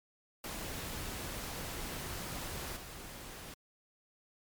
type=noise with level steps; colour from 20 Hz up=pink; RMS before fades=-41 / -47 dBFS; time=0.44-3.54 s; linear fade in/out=2 ms; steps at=2.76 s; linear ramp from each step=10 ms; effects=MP3 96 kbps